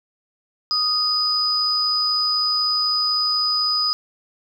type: tone pair together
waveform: sine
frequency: 1244.5 / 4978 Hz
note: D#6 / D#8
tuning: 0 / 0 cents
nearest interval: 2 octaves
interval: 2400 cents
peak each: -26 / -18 dBFS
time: 0.71-3.93 s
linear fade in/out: 0 ms
effects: 8-bit